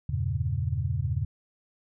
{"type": "chord", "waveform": "sine", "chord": "E diminished seventh", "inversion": "none", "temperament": "equal", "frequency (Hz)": [82.41, 98, 116.54, 138.59], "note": ["E2", "G2", "Bb2", "Db3"], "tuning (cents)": [0, 0, 0, 0], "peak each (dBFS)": -31, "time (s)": [0.09, 1.25], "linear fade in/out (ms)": 5, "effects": []}